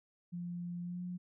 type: tone with pitch glide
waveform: sine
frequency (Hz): 174.61 to 178.9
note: F3 to F3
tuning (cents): 0 to +42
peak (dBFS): -38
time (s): 0.32-1.18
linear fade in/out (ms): 20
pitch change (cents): +42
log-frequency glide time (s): 0.82-1.02
effects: none